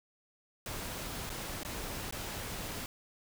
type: noise with dropouts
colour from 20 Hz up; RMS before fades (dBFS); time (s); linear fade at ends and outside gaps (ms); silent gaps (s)
pink; -40; 0.66-2.86; 1; 1.294-1.301 / 1.633-1.649 / 2.11-2.124
effects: none